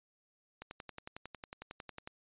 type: click train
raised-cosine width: 0.3 ms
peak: -28 dBFS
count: 17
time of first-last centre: 0.62-2.075 s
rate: 11 Hz
effects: resampled to 8000 Hz